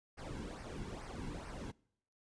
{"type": "noise with flanger", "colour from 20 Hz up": "brown", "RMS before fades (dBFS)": -45, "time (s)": [0.17, 1.72], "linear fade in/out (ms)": 20, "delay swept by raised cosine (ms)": [0.27, 1.67], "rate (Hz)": 2.3, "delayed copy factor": -0.7, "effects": ["noise-tail reverb RT60 0.7 s tail -25 dB re dry", "resampled to 22050 Hz"]}